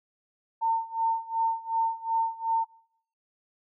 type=tone with tremolo; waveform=sine; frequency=906 Hz; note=A#5; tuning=50 cents flat; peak=-21 dBFS; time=0.61-2.65 s; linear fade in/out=20 ms; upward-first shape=sine; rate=2.7 Hz; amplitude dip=90%; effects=noise-tail reverb RT60 0.7 s tail -24 dB re dry